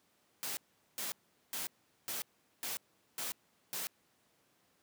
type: noise bursts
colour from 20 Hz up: white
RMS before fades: -39 dBFS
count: 7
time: 0.43-3.87 s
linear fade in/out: 0 ms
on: 140 ms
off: 410 ms
effects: pink hiss -72 dBFS RMS until 4.82 s + high-pass 150 Hz 12 dB/octave